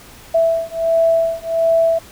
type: beating tone pair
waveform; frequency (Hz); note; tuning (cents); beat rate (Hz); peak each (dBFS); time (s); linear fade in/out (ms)
sine; 659.3 / 660.7; E5 / E5; 0 / +4; 1.4; -16; 0.34-1.99; 10
effects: pink hiss -41 dBFS RMS until 2.11 s